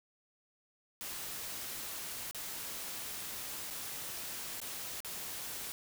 white noise with dropouts, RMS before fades -42 dBFS, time 1.01-5.72 s, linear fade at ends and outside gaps 0 ms, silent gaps 2.311-2.347 / 3.703-3.708 / 4.602-4.616 / 5.004-5.047 s, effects none

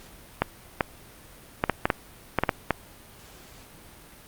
clicks, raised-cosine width 0.5 ms, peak -5 dBFS, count 10, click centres 0.42 / 0.808 / 1.639 / 1.697 / 1.855 / 1.902 / 2.387 / 2.436 / 2.492 / 2.707 s, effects pink hiss -49 dBFS RMS until 4.27 s + Opus 48 kbps

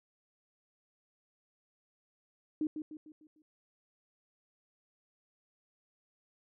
sine tone with echo, 307.2 Hz, D#4, 22 cents flat, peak -29 dBFS, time 2.61-2.67 s, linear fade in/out 2 ms, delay 150 ms, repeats 5, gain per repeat -7 dB, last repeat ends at 3.42 s, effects none

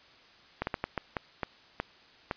slowing click train, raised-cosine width 0.5 ms, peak -15 dBFS, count 9, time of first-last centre 0.62-2.312 s, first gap 51 ms, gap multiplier 1.39, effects white hiss -57 dBFS RMS until 2.36 s + resampled to 11025 Hz

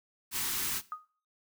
white band-stop noise, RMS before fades -33 dBFS, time 0.31-0.82 s, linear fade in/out 50 ms, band 420 to 840 Hz, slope 48 dB/octave
sine tone with exponential decay, 1244.5 Hz, D#6, in tune, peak -31 dBFS, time 0.92-1.05 s, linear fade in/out 1 ms, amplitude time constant 27 ms
effects noise-tail reverb RT60 0.4 s tail -18 dB re dry

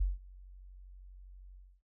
sine tone with ADSR envelope, 46.25 Hz, F#1, in tune, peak -25 dBFS, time 0-1.82 s, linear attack 11 ms, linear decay 170 ms, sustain -24 dB, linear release 270 ms, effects noise-tail reverb RT60 0.1 s tail -21 dB re dry

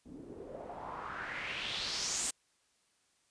white noise with low-pass filter sweep, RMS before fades -40 dBFS, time 0.05-2.31 s, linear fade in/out 10 ms, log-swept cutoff 250 to 8700 Hz, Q 3.4, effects white hiss -73 dBFS RMS until 3.3 s + resampled to 22050 Hz

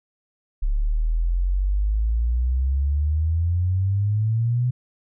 sine exponential sweep, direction up, 34.65 to 126 Hz, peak -18 dBFS, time 0.62-4.71 s, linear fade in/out 10 ms, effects none

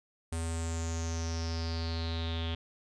square tone with low-pass filter sweep, 82.41 Hz, E2, in tune, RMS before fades -34 dBFS, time 0.32-2.55 s, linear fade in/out 5 ms, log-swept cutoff 8900 to 3300 Hz, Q 7.6, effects none

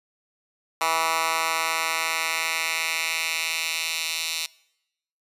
10% pulse tone with high-pass filter sweep, 162.8 Hz, E3, 21 cents flat, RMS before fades -26 dBFS, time 0.81-4.46 s, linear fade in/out 2 ms, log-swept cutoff 1100 to 3400 Hz, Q 1.6, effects noise-tail reverb RT60 0.8 s tail -22 dB re dry + resampled to 32000 Hz

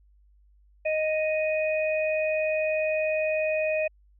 harmonic tone, 622.3 Hz, D#5, in tune, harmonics 1 / 3 / 4, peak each -24 / -41 / -30 dBFS, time 0.85-3.88 s, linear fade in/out 10 ms, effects added 50 Hz sine -56 dBFS peak until 4.19 s

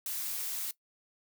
blue noise, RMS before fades -36 dBFS, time 0.06-0.71 s, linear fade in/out 2 ms, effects noise-tail reverb RT60 0.1 s tail -18 dB re dry

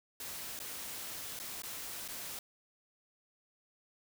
white noise with dropouts, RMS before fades -43 dBFS, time 0.2-2.39 s, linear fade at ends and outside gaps 2 ms, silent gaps 0.591-0.6 / 1.391-1.398 / 1.621-1.634 / 2.079-2.085 s, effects none

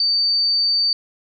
sine tone, 4594 Hz, D8, 39 cents flat, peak -15 dBFS, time 0-0.93 s, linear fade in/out 2 ms, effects none

